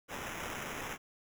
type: noise with sample-and-hold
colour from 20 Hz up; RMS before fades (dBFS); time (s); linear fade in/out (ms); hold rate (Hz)
violet; -41; 0.08-0.98; 50; 4410
effects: none